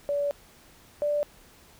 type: tone pair in turn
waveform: sine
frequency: 574 / 587.4 Hz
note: D5 / D5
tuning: -40 / 0 cents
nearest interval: unison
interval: 40 cents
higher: second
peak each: -24 / -23 dBFS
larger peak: second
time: 0.09-0.31 / 1.02-1.23 s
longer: first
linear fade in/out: 0 ms
effects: pink hiss -55 dBFS RMS until 1.79 s